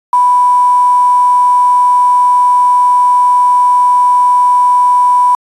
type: tone with quantisation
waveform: sine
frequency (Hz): 987.8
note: B5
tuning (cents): 0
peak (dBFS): -5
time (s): 0.13-5.35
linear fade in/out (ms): 2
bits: 5
effects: resampled to 24000 Hz